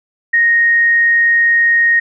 sine tone, 1864.7 Hz, A#6, in tune, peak -8 dBFS, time 0.33-2 s, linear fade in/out 10 ms, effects none

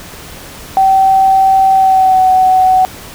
sine tone with pitch glide, 770 to 748.9 Hz, G5 to F#5, -31 to +21 cents, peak -5 dBFS, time 0.77-2.85 s, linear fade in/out 0 ms, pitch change -48 cents, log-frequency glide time 1.73-2.23 s, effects pink hiss -31 dBFS RMS until 3.14 s

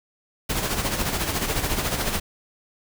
pink noise with tremolo, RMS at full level -23 dBFS, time 0.49-2.2 s, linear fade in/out 10 ms, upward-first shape sine, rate 14 Hz, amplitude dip 55%, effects none

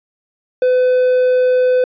triangle tone, 505 Hz, B4, 39 cents sharp, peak -8 dBFS, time 0.62-1.84 s, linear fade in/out 2 ms, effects resampled to 11025 Hz

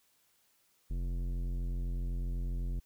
triangle tone with tanh clipping, 43.96 Hz, F1, 12 cents sharp, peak -34 dBFS, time 0.9-2.8 s, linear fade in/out 10 ms, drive 18 dB, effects white hiss -71 dBFS RMS until 2.85 s

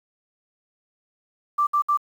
sine tone bursts, 1174.7 Hz, D6, in tune, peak -17 dBFS, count 3, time 1.58-1.974 s, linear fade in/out 10 ms, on 90 ms, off 62 ms, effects 8-bit

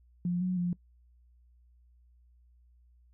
sine tone with pitch steps, 176.2 / 183 / 176.1 Hz, F3 / F#3 / F3, +16 / -19 / +15 cents, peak -27 dBFS, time 0.25-0.73 s, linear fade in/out 2 ms, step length 160 ms, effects noise-tail reverb RT60 0.1 s tail -21 dB re dry + added 60 Hz sine -59 dBFS peak until 3.13 s

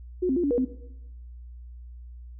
sine tone with pitch steps, 363.7 / 263.7 / 351.4 / 283.6 / 481.8 / 257.4 Hz, F#4 / C4 / F4 / C#4 / B4 / C4, -30 / +14 / +11 / +40 / -43 / -28 cents, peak -21 dBFS, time 0.22-0.652 s, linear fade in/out 10 ms, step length 72 ms, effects noise-tail reverb RT60 0.9 s tail -17 dB re dry + added 60 Hz sine -40 dBFS peak until 2.39 s

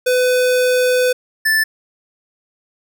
square tone pair in turn, 502 / 1758.2 Hz, B4 / A6, +28 / -2 cents, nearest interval octave + minor seventh, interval 2170 cents, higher second, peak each -13 dBFS, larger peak neither, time 0.06-1.13 / 1.45-1.64 s, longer first, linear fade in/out 10 ms, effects none

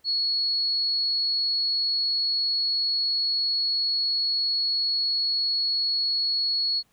sine tone, 4357 Hz, C#8, 31 cents flat, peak -22 dBFS, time 0.04-6.83 s, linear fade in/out 50 ms, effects pink hiss -66 dBFS RMS until 6.92 s

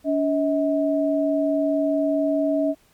sine tone pair together, 285.6 / 639 Hz, D4 / D#5, -48 / +46 cents, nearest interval octave + major second, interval 1394 cents, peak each -21 / -21 dBFS, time 0.04-2.75 s, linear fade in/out 50 ms, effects pink hiss -59 dBFS RMS until 2.93 s + MP3 96 kbps

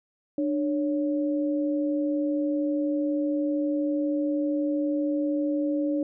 sine tone pair together, 297.9 / 558 Hz, D4 / C#5, +25 / +11 cents, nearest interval major seventh, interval 1086 cents, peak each -24 / -30 dBFS, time 0.38-6.03 s, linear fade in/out 2 ms, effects none

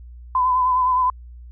sine tone with vibrato, 1011 Hz, B5, 40 cents sharp, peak -15 dBFS, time 0.35-1.1 s, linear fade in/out 2 ms, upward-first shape sine, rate 9.7 Hz, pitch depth 33 cents each way, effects added 60 Hz sine -37 dBFS peak until 1.51 s

